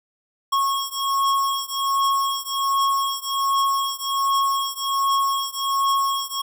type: beating tone pair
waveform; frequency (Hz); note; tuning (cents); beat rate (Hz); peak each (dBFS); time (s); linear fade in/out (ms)
square; 1095 / 1096.3; C#6 / C#6; -22 / -20; 1.3; -23 / -24; 0.52-6.42; 10
effects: none